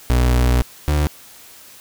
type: tone pair in turn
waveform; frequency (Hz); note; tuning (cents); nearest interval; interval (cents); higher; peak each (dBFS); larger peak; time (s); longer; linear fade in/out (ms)
35% pulse; 61.5 / 74.35; B1 / D2; -7 / +22; minor third; 329; second; -11 / -13; first; 0.1-0.62 / 0.88-1.07; first; 0
effects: white hiss -43 dBFS RMS until 1.8 s